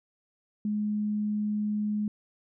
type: tone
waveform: sine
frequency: 210 Hz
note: G#3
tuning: 19 cents sharp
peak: -26 dBFS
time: 0.65-2.08 s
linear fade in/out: 2 ms
effects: none